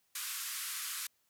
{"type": "band-pass noise", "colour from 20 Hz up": "white", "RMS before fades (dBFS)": -40, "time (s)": [0.15, 1.07], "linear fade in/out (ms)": 5, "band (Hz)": [1100, 14000], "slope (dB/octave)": 48, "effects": ["white hiss -75 dBFS RMS until 1.29 s"]}